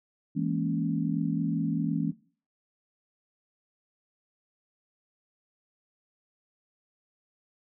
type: chord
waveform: sine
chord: A# half-diminished seventh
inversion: second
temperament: equal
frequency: 164.81 / 207.7 / 233.1 / 277.2 Hz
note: E3 / G#3 / A#3 / C#4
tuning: 0 / 0 / 0 / 0 cents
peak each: -30 / -33 / -32 / -31 dBFS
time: 0.35-2.12 s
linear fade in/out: 20 ms
effects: noise-tail reverb RT60 0.4 s tail -17 dB re dry